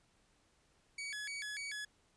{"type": "tone with vibrato", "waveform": "sawtooth", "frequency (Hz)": 1957, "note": "B6", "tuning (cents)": -16, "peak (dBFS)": -37, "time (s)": [0.98, 1.85], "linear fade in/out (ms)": 5, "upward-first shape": "square", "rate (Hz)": 3.4, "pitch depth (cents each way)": 250, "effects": ["pink hiss -72 dBFS RMS until 2.16 s", "resampled to 22050 Hz"]}